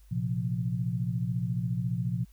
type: chord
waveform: sine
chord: Bb suspended second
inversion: none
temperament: equal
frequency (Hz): 116.54 / 130.81 / 174.61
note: Bb2 / C3 / F3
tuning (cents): 0 / 0 / 0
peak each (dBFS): -31 / -32 / -32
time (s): 0.11-2.25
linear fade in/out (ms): 10
effects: added 50 Hz sine -52 dBFS peak until 2.32 s + white hiss -67 dBFS RMS until 2.32 s